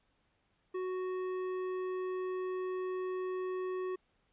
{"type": "tone with tanh clipping", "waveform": "sine", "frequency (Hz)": 370, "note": "F#4", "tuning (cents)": 0, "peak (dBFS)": -36, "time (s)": [0.74, 3.96], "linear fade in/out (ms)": 10, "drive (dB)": 12, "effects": ["pink hiss -75 dBFS RMS until 4.32 s", "resampled to 8000 Hz"]}